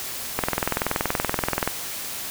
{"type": "click train", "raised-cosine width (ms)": 0.5, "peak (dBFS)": -6, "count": 28, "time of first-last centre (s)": [0.39, 1.676], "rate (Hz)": 21, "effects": ["white hiss -32 dBFS RMS until 2.3 s"]}